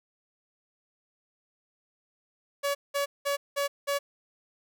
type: tone bursts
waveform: sawtooth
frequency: 566 Hz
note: C#5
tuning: 36 cents sharp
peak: -22 dBFS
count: 5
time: 2.63-3.99 s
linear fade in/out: 20 ms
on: 120 ms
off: 190 ms
effects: none